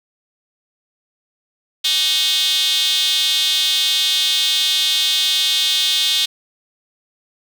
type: tone with high-pass filter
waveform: square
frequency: 169.3 Hz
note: E3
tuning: 46 cents sharp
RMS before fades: -17 dBFS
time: 1.84-6.26 s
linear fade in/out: 10 ms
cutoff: 3500 Hz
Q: 5.7
effects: none